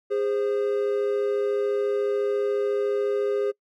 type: tone pair together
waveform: triangle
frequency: 409.2 / 523.3 Hz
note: G#4 / C5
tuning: -26 / 0 cents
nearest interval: major third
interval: 426 cents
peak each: -21 / -27 dBFS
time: 0.1-3.52 s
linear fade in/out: 20 ms
effects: noise-tail reverb RT60 0.1 s tail -24 dB re dry